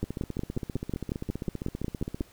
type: two click trains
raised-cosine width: 3 ms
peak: -16 / -20 dBFS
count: 13 / 34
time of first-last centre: 0.03-2.208 / 0.04-2.211 s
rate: 5.51 / 15.2 Hz
effects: pink hiss -57 dBFS RMS until 2.32 s